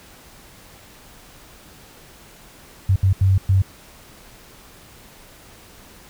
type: tone bursts at uneven times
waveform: sine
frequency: 95.6 Hz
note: G2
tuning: 43 cents flat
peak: -12 dBFS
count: 4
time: 2.89-2.96 / 3.03-3.13 / 3.21-3.38 / 3.49-3.62 s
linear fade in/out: 5 ms
effects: pink hiss -46 dBFS RMS until 6.09 s